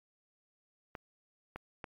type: clicks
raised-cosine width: 0.5 ms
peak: -26 dBFS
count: 3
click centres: 0.952 / 1.56 / 1.842 s
effects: MP3 96 kbps